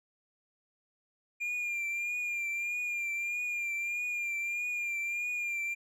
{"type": "tone with vibrato", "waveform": "triangle", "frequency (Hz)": 2400, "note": "D7", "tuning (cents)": 37, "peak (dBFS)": -30, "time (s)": [1.4, 5.75], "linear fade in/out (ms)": 20, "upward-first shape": "triangle", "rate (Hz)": 1.6, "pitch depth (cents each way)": 44, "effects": []}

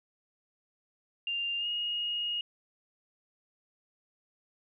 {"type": "tone with pitch glide", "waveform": "sine", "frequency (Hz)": [2794, 2869], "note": ["F7", "F7"], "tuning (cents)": [0, 46], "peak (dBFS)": -30, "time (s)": [1.27, 2.41], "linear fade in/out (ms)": 2, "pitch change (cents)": 46, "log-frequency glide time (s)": [1.58, 1.67], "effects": []}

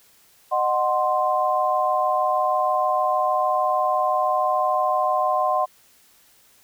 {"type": "chord", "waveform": "sine", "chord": "C diminished", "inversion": "first", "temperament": "equal with one note detuned", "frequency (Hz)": [613.7, 740, 1046.5], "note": ["Eb5", "Gb5", "C6"], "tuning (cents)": [-24, 0, 0], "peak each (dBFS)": [-24, -22, -22], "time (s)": [0.51, 5.66], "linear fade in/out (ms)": 20, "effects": ["white hiss -56 dBFS RMS until 6.63 s"]}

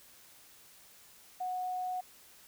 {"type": "tone", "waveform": "sine", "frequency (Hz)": 734, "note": "F#5", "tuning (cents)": -14, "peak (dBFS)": -33, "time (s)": [1.4, 2.01], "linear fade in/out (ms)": 10, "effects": ["white hiss -58 dBFS RMS until 2.47 s"]}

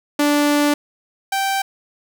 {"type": "tone pair in turn", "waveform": "sawtooth", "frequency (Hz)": [292.3, 780.3], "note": ["D4", "G5"], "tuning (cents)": [-8, -8], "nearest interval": "octave + perfect fourth", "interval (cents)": 1700, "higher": "second", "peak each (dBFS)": [-10, -14], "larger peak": "first", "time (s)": [[0.19, 0.74], [1.32, 1.62]], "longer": "first", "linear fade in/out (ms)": 5, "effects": []}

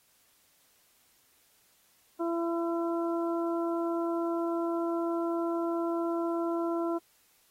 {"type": "harmonic tone", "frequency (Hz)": 336.9, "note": "E4", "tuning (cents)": 38, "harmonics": [1, 2, 3, 4], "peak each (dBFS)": [-29, -35, -39, -41], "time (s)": [2.19, 6.99], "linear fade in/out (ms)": 20, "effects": ["white hiss -66 dBFS RMS until 7.5 s", "AAC 48 kbps"]}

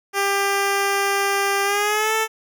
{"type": "tone with pitch glide", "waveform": "10% pulse", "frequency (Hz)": [397.5, 441.1], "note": ["G4", "A4"], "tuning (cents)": [24, 4], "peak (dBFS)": -10, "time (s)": [0.13, 2.28], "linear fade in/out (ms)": 50, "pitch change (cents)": 180, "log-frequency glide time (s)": [1.64, 2.14], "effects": []}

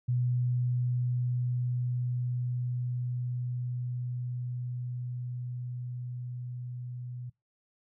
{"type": "tone with level ramp", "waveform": "sine", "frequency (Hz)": 123.5, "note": "B2", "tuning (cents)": 0, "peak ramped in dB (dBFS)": [-25, -37], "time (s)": [0.08, 7.3], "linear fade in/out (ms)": 10, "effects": ["noise-tail reverb RT60 0.2 s tail -22 dB re dry"]}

